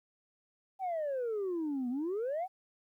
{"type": "exponential two-way sweep", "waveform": "sine", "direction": "down then up", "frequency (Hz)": [784, 238.5, 784], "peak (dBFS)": -30, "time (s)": [0.79, 2.48], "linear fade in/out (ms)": 50, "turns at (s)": 1.89, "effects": ["tanh soft clip ceiling -30 dBFS", "12-bit"]}